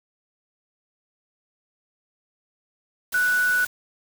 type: tone in noise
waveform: sine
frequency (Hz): 1480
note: F#6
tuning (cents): 0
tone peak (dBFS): -18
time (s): 3.14-3.65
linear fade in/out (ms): 5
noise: white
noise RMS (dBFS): -34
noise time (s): 3.12-3.67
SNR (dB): +13
effects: none